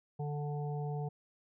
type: harmonic tone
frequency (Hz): 146.83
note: D3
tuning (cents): 0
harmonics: 1 / 3 / 5 / 6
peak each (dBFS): -35 / -43 / -45 / -52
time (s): 0.19-1.09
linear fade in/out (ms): 10
effects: none